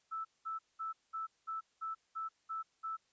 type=tone bursts; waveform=sine; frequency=1316 Hz; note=E6; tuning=3 cents flat; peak=-37 dBFS; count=9; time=0.11-2.97 s; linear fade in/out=20 ms; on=140 ms; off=200 ms; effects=white hiss -75 dBFS RMS until 3.12 s + resampled to 16000 Hz